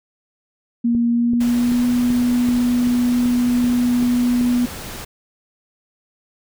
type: tone with pitch glide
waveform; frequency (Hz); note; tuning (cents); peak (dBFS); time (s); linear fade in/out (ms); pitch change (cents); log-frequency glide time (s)
sine; 235.8 to 244.3; A#3 to B3; +20 to -19; -14; 0.84-4.66; 10; +61; 1.1-1.85
type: click train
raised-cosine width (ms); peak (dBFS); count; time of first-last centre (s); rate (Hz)
3; -17; 10; 0.95-4.412; 2.6
type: noise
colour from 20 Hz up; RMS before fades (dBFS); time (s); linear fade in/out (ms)
pink; -32; 1.4-5.05; 10
effects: none